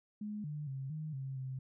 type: tone with pitch steps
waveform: sine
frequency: 209.9 / 149.2 / 134.5 / 154.9 / 134.3 / 131.3 Hz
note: G#3 / D3 / C3 / D#3 / C3 / C3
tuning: +19 / +28 / +48 / -7 / +46 / +6 cents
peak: -38 dBFS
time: 0.21-1.59 s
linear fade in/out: 5 ms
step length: 230 ms
effects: none